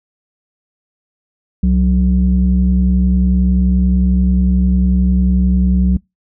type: tone pair together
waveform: sine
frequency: 65.41 / 185 Hz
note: C2 / F#3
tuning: 0 / 0 cents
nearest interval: octave + tritone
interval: 1800 cents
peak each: -11 dBFS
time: 1.63-5.97 s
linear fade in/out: 5 ms
effects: noise-tail reverb RT60 0.2 s tail -26 dB re dry + tanh soft clip ceiling -4 dBFS